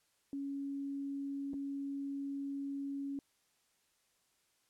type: tone with dropouts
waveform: sine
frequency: 278.4 Hz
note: C#4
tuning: 8 cents sharp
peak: -37 dBFS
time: 0.33-3.19 s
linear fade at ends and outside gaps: 1 ms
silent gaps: 1.534-1.54 s
effects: white hiss -75 dBFS RMS until 4.69 s + low-pass 11000 Hz 12 dB/octave